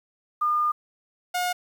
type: tone pair in turn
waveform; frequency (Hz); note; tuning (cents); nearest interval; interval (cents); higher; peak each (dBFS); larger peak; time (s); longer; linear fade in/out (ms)
sine / sawtooth; 1212 / 718.9; D#6 / F5; -46 / +50; major sixth; 904; first; -20; neither; 0.41-0.72 / 1.34-1.53; first; 10
effects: 9-bit